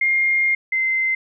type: tone pair in turn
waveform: sine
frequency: 2123 / 2073 Hz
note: C7 / C7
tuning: +25 / -17 cents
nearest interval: unison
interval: 42 cents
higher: first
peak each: -15 / -17 dBFS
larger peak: first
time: 0.01-0.55 / 0.72-1.15 s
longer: first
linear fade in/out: 5 ms
effects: none